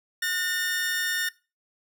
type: tone pair together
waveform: sawtooth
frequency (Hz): 1451.9 / 1817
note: F#6 / A#6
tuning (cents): -33 / -45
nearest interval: major third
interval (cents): 388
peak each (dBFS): -30 / -22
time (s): 0.22-1.29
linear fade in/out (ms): 5
effects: noise-tail reverb RT60 0.3 s tail -21 dB re dry